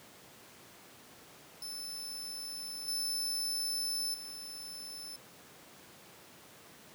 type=tone with level steps; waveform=sawtooth; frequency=5274 Hz; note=E8; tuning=in tune; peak=-37 / -30 / -40 dBFS; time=1.62-5.16 s; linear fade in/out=2 ms; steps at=2.88 / 4.14 s; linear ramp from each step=2 ms; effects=pink hiss -55 dBFS RMS until 6.94 s + high-pass 150 Hz 12 dB/octave